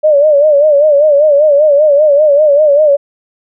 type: tone with vibrato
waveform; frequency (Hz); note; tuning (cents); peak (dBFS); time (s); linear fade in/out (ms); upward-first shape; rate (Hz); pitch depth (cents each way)
sine; 590; D5; +8; -4; 0.03-2.97; 20; sine; 5.1; 93
effects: none